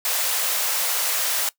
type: high-pass noise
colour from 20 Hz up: white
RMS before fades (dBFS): -23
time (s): 0.05-1.49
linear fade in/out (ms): 2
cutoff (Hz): 470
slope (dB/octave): 48
effects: noise-tail reverb RT60 0.1 s tail -20 dB re dry